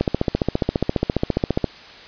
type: click train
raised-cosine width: 2 ms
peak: -4 dBFS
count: 25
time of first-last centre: 0.01-1.643 s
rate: 14.7 Hz
effects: white hiss -41 dBFS RMS until 2.07 s + resampled to 11025 Hz